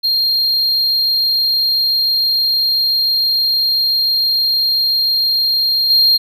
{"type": "tone with level steps", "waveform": "triangle", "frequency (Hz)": 4211, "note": "C8", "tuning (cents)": 10, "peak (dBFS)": [-11, -7], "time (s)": [0.03, 6.18], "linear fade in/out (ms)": 20, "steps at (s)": 5.9, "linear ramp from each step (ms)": 5, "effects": []}